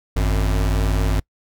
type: tone pair together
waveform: square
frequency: 50.9 / 90.7 Hz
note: G#1 / F#2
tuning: -34 / -34 cents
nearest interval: minor seventh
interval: 1000 cents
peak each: -18 / -24 dBFS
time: 0.16-1.2 s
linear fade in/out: 5 ms
effects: noise-tail reverb RT60 0.1 s tail -26 dB re dry